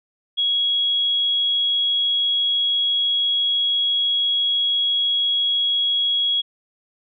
sine tone, 3322 Hz, G#7, in tune, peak -17 dBFS, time 0.37-6.42 s, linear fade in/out 20 ms, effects none

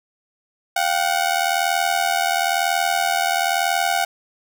sawtooth ring-modulated tone, 740 Hz, F#5, in tune, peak -11 dBFS, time 0.76-4.05 s, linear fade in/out 5 ms, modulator 40.5 Hz, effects none

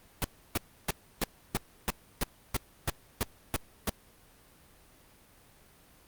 pink noise bursts, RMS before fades -28 dBFS, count 12, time 0.22-3.894 s, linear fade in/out 0 ms, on 22 ms, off 310 ms, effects pink hiss -59 dBFS RMS until 6.07 s + Opus 32 kbps

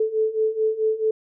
sine beating tone pair, 434.6 / 439.2 Hz, A4 / A4, -21 / -3 cents, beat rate 4.6 Hz, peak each -24 / -21 dBFS, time 0-1.11 s, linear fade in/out 5 ms, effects none

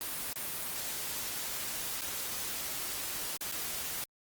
white noise with dropouts, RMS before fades -37 dBFS, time 0.01-4.04 s, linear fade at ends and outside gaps 1 ms, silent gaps 0.33-0.358 / 2.01-2.018 / 3.369-3.409 / 3.514-3.522 s, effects Opus 32 kbps

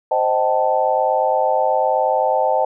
sine chord, A half-diminished seventh, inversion first, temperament equal with one note detuned, 523.3 / 622.3 / 771.9 / 880 Hz, C5 / Eb5 / G5 / A5, 0 / 0 / -27 / 0 cents, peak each -20 dBFS, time 0.11-2.65 s, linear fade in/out 5 ms, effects none

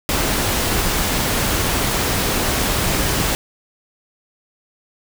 pink noise, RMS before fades -19 dBFS, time 0.09-3.35 s, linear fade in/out 0 ms, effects none

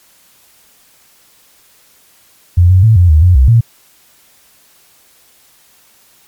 sine tone with pitch steps, 87.9 / 92.9 / 111.2 / 88.6 / 77.1 / 89.6 / 64.9 / 116 Hz, F2 / F#2 / A2 / F2 / D#2 / F2 / C2 / A#2, +12 / +7 / +19 / +25 / -15 / +45 / -13 / -8 cents, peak -3 dBFS, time 2.57-3.61 s, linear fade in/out 10 ms, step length 130 ms, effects white hiss -48 dBFS RMS until 6.27 s + MP3 96 kbps

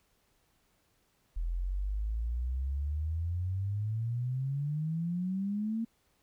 sine exponential sweep, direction up, 40.57 to 230.4 Hz, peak -30 dBFS, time 1.36-5.85 s, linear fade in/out 10 ms, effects pink hiss -72 dBFS RMS until 6.22 s

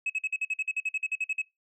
sine tone bursts, 2570 Hz, E7, 45 cents flat, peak -24 dBFS, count 16, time 0.06-1.418 s, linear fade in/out 5 ms, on 38 ms, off 50 ms, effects noise-tail reverb RT60 0.2 s tail -25 dB re dry + tanh soft clip ceiling -24 dBFS

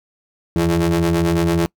35% pulse ring-modulated tone, 85.5 Hz, F2, 36 cents flat, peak -10 dBFS, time 0.56-1.66 s, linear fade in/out 0 ms, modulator 252 Hz, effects noise-tail reverb RT60 0.1 s tail -25 dB re dry

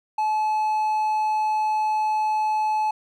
triangle tone, 860 Hz, A5, 40 cents flat, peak -18 dBFS, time 0.18-2.91 s, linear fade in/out 5 ms, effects none

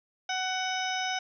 harmonic tone, 747 Hz, F#5, 16 cents sharp, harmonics 1 / 2 / 3 / 4 / 5 / 7 / 8, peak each -32 / -35 / -37 / -38 / -39 / -40 / -41 dBFS, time 0.29-1.19 s, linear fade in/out 5 ms, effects none

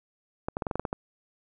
clicks, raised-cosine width 1 ms, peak -15 dBFS, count 9, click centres 0.485 / 0.569 / 0.622 / 0.668 / 0.712 / 0.756 / 0.796 / 0.852 / 0.929 s, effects none

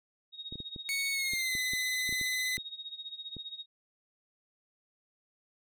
sine tone with tremolo, 3752 Hz, A#7, 11 cents sharp, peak -37 dBFS, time 0.32-3.66 s, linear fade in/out 50 ms, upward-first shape sine, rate 15 Hz, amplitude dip 80%
clicks, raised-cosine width 3 ms, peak -31 dBFS, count 12, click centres 0.525 / 0.556 / 0.603 / 0.762 / 1.335 / 1.552 / 1.735 / 2.092 / 2.126 / 2.213 / 2.58 / 3.367 s
sawtooth tone with pitch glide, 2217 to 2021 Hz, C#7 to B6, 0 to +39 cents, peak -27 dBFS, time 0.89-2.57 s, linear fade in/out 0 ms, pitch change -161 cents, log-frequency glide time 1.11-1.57 s
effects none

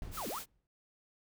brown noise with exponential decay, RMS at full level -41 dBFS, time 0.02-0.67 s, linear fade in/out 1 ms, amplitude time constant 140 ms
white noise, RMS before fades -44 dBFS, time 0.11-0.46 s, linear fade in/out 50 ms
sine linear two-way sweep, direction down then up, 1409 to 172 to 1409 Hz, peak -38 dBFS, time 0.17-0.39 s, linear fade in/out 5 ms, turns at 0.28 s
effects none

